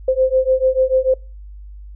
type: beating tone pair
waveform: sine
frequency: 517 / 523.8 Hz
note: C5 / C5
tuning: -21 / +2 cents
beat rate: 6.8 Hz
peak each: -16 dBFS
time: 0.08-1.14 s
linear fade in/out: 5 ms
effects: noise-tail reverb RT60 0.3 s tail -24 dB re dry + added 50 Hz sine -33 dBFS peak until 1.95 s